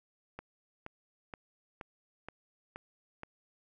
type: click train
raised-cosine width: 0.5 ms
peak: -27 dBFS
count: 7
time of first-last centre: 0.39-3.234 s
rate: 2.11 Hz
effects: none